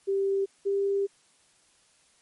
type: tone pair in turn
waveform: sine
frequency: 392 / 396.8 Hz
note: G4 / G4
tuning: 0 / +21 cents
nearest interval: unison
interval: 21 cents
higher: second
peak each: -23 dBFS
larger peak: neither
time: 0.07-0.46 / 0.65-1.07 s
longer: second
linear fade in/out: 20 ms
effects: white hiss -63 dBFS RMS until 2.21 s + MP3 48 kbps